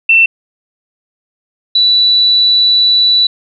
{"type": "tone pair in turn", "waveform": "sine", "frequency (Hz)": [2686, 3955], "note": ["E7", "B7"], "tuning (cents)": [32, 2], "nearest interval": "perfect fifth", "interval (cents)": 670, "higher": "second", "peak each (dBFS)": [-4, -6], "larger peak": "first", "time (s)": [[0.09, 0.26], [1.75, 3.27]], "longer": "second", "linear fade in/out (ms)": 5, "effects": []}